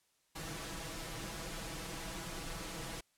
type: noise with comb filter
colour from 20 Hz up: pink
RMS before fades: -43 dBFS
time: 0.35-3.01 s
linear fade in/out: 10 ms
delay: 6.1 ms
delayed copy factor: +0.75
effects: white hiss -75 dBFS RMS until 3.17 s + low-pass 11000 Hz 12 dB/octave